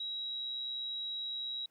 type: tone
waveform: sine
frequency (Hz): 3857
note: B7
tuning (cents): -42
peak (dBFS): -36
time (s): 0-1.66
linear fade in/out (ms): 5
effects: pink hiss -75 dBFS RMS until 1.7 s + high-pass 150 Hz 12 dB/octave